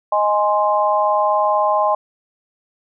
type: chord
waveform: sine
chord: Ab major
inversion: second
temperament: equal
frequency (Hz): 622.3 / 830.6 / 1046.5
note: Eb5 / Ab5 / C6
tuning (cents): 0 / 0 / 0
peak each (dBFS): -18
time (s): 0.12-1.95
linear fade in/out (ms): 5
effects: none